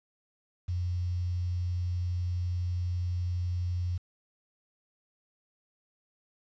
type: tone with quantisation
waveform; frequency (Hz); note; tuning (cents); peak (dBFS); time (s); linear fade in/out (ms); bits
sine; 88.8; F2; +29; -28; 0.68-3.98; 10; 9
effects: resampled to 16000 Hz